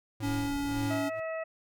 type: tone with tremolo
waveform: square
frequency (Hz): 109.2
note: A2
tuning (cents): -13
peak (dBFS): -33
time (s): 0.2-1.2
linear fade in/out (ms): 5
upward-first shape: sine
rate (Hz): 1.9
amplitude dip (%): 95
type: tone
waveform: square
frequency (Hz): 282.9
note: C#4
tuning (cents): +35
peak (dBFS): -31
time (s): 0.22-1.1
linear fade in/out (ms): 20
type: noise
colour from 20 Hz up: brown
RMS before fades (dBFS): -42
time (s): 0.25-0.87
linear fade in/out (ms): 5
type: harmonic tone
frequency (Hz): 646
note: E5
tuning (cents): -35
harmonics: 1 / 2 / 3 / 4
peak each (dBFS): -33 / -43 / -42 / -47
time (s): 0.9-1.44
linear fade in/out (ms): 10
effects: none